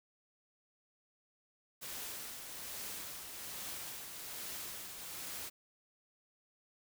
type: noise with tremolo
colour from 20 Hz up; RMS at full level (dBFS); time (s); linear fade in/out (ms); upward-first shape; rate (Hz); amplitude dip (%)
white; -43; 1.81-5.5; 20; triangle; 1.2; 45
effects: none